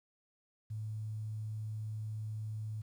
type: tone with quantisation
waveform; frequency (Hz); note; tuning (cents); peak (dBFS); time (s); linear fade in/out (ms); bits
sine; 108.2; A2; -29; -37; 0.7-2.82; 10; 11
effects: none